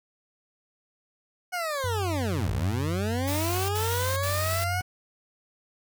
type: linear two-way sweep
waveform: 20% pulse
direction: down then up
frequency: 740 to 47.74 to 740 Hz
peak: -23 dBFS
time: 1.52-4.82 s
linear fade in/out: 20 ms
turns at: 2.51 s
type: tone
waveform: sine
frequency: 93.5 Hz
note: F#2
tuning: 19 cents sharp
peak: -28 dBFS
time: 1.84-4.81 s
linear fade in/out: 0 ms
type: noise bursts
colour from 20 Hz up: white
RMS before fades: -34 dBFS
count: 3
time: 3.27-4.646 s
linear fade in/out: 10 ms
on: 420 ms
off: 58 ms
effects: none